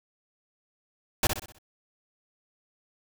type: noise with echo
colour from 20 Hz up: pink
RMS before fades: -22 dBFS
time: 1.23-1.27 s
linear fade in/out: 2 ms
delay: 63 ms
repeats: 5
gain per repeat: -7 dB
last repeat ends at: 1.585 s
effects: none